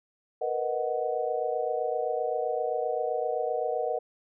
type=chord; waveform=sine; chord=B major seventh; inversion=third; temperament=equal; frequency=466.2 / 493.9 / 622.3 / 740 Hz; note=A#4 / B4 / D#5 / F#5; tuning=0 / 0 / 0 / 0 cents; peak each=-32 dBFS; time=0.41-3.99 s; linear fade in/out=10 ms; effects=none